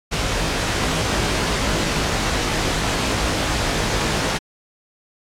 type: noise with comb filter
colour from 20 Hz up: pink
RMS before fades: -21 dBFS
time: 0.11-4.39 s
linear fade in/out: 20 ms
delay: 19 ms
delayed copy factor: +0.65
effects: low-pass 7000 Hz 12 dB/octave + AAC 64 kbps